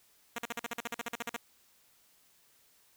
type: tone bursts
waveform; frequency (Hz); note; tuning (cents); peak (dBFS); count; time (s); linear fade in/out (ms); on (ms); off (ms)
5% pulse; 235.3; A#3; +16; -23; 15; 0.36-1.364; 2; 24; 46
effects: white hiss -66 dBFS RMS until 2.96 s